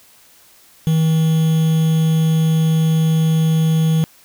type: tone with quantisation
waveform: triangle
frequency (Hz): 160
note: D#3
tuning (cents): +49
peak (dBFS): -10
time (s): 0.87-4.04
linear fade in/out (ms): 0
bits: 5
effects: white hiss -49 dBFS RMS until 4.24 s